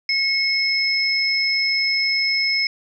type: tone pair together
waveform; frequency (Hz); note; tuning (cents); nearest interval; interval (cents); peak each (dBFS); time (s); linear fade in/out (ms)
sine; 2179 / 5183; C#7 / E8; -30 / -30; octave + minor third; 1500; -20; 0.09-2.67; 2
effects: none

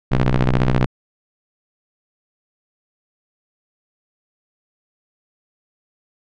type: ring-modulated tone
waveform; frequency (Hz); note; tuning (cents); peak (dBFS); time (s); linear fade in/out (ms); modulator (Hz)
sawtooth; 62; B1; +7; -7; 0.11-0.86; 10; 69.3
effects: low-pass 3000 Hz 12 dB/octave

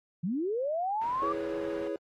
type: linear sweep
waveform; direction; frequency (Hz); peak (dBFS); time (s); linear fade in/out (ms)
sine; up; 155.9 to 1192; -28; 0.23-1.33; 10
type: low-pass noise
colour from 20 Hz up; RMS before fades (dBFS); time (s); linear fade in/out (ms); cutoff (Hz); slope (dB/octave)
white; -48; 1.01-1.88; 5; 1300; 12
type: chord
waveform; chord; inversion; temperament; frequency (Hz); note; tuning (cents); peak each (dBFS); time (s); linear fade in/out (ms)
triangle; C# minor seventh; first; equal; 329.6 / 415.3 / 493.9 / 554.4; E4 / G#4 / B4 / C#5; 0 / 0 / 0 / 0; -34 / -34 / -39 / -34; 1.22-1.96; 2
effects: AAC 48 kbps

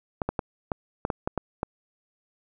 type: clicks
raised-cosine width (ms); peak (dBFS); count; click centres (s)
1; -12; 9; 0.218 / 0.29 / 0.392 / 0.718 / 1.051 / 1.102 / 1.275 / 1.377 / 1.631
effects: none

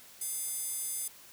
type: tone with high-pass filter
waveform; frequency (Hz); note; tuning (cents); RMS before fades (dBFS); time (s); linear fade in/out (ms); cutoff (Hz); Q
square; 704; F5; +14; -36; 0.21-1.08; 5; 9400; 2.5
effects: white hiss -54 dBFS RMS until 1.32 s

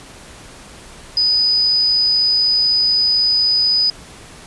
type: tone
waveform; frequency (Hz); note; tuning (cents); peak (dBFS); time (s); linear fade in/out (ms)
sine; 4978; D#8; 0; -12; 1.17-3.9; 2
effects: pink hiss -39 dBFS RMS until 4.46 s + resampled to 24000 Hz

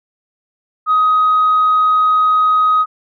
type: tone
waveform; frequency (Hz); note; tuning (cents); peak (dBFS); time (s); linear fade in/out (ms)
sine; 1257; D#6; +17; -8; 0.86-2.86; 50
effects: tanh soft clip ceiling -6 dBFS

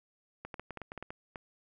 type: clicks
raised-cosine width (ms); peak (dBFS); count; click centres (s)
0.5; -26; 11; 0.45 / 0.542 / 0.596 / 0.707 / 0.773 / 0.817 / 0.919 / 0.977 / 1.026 / 1.105 / 1.358
effects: none

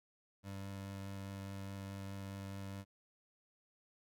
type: tone with vibrato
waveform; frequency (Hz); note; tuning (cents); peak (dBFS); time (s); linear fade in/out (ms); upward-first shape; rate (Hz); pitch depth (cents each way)
25% pulse; 98; G2; 0; -40; 0.43-2.85; 50; sine; 4.8; 9
effects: none

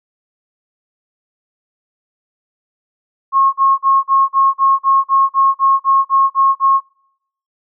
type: tone bursts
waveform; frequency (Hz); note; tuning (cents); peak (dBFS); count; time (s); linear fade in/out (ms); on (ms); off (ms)
sine; 1085; C#6; -37; -8; 14; 3.32-6.806; 50; 210; 42
effects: noise-tail reverb RT60 0.7 s tail -23 dB re dry

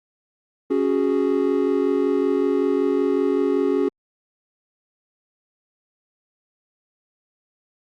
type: chord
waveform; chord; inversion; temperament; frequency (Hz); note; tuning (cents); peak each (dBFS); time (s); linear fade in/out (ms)
triangle; C# suspended fourth; none; equal; 277.2 / 370 / 415.3; C#4 / F#4 / G#4; 0 / 0 / 0; -20; 0.7-3.89; 10
effects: Opus 32 kbps

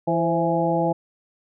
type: harmonic tone with a mistuned harmonic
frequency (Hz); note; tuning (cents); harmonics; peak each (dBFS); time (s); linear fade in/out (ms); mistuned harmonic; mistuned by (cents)
166.7; E3; +20; 1 / 2 / 3 / 4 / 5; -25 / -25 / -25 / -25 / -25; 0.07-0.93; 10; 3; +62
effects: none

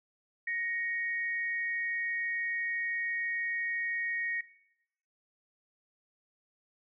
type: tone pair together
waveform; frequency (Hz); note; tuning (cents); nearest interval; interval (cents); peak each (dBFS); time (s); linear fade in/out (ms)
sine; 1873 / 2227; A#6 / C#7; +8 / +7; minor third; 299; -32 / -39; 0.47-4.41; 5
effects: noise-tail reverb RT60 0.8 s tail -17 dB re dry

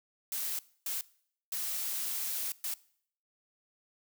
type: noise bursts at uneven times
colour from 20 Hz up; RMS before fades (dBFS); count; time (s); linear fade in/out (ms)
blue; -35; 4; 0.32-0.59 / 0.86-1.01 / 1.52-2.52 / 2.64-2.74; 2
effects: noise-tail reverb RT60 0.6 s tail -21 dB re dry

